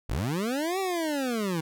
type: linear two-way sweep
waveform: 25% pulse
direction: up then down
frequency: 36.71 to 392 to 154.6 Hz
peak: -23 dBFS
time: 0.09-1.61 s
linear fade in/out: 10 ms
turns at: 0.79 s
effects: none